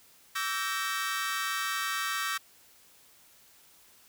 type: chord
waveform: sawtooth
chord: E half-diminished seventh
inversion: third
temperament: equal with one note detuned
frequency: 1146.5 / 1318.5 / 1568 / 1864.7 Hz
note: D6 / E6 / G6 / Bb6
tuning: -42 / 0 / 0 / 0 cents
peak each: -32 dBFS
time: 0.35-2.38 s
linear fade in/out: 10 ms
effects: white hiss -59 dBFS RMS until 4.08 s